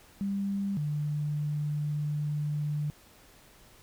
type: tone pair in turn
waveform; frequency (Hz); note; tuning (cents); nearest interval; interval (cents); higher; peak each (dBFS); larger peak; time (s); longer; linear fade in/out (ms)
sine; 198.3 / 148.56; G3 / D3; +20 / +20; perfect fourth; 500; first; -28; neither; 0.21-0.77 / 0.77-2.9; second; 0
effects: pink hiss -57 dBFS RMS until 3.82 s